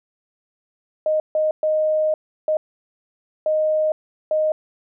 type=tone bursts at uneven times; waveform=sine; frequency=620 Hz; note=D#5; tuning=6 cents flat; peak=-16 dBFS; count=6; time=1.06-1.2 / 1.35-1.51 / 1.63-2.14 / 2.48-2.57 / 3.46-3.92 / 4.31-4.52 s; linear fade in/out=2 ms; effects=none